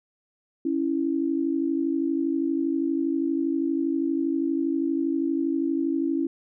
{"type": "tone pair together", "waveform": "sine", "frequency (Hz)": [277.2, 329.7], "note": ["C#4", "E4"], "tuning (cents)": [0, 0], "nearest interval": "minor third", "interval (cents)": 300, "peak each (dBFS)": -25, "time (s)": [0.65, 6.27], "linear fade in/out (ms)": 5, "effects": []}